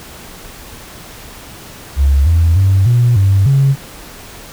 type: tone with pitch steps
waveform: sine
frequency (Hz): 69.4 / 83 / 96.2 / 120.6 / 97.7 / 137.2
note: C#2 / E2 / G2 / B2 / G2 / C#3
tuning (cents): +3 / +12 / -32 / -41 / -5 / -17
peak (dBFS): -6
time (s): 1.96-3.76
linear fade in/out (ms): 50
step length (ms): 300
effects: tanh soft clip ceiling -3 dBFS + pink hiss -34 dBFS RMS until 4.52 s